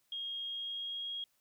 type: tone with pitch glide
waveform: sine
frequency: 3255 to 3280 Hz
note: G#7 to G#7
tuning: -36 to -22 cents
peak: -37 dBFS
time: 0.12-1.24 s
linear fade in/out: 2 ms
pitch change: +14 cents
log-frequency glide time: 0.44-1.12 s
effects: white hiss -75 dBFS RMS until 1.4 s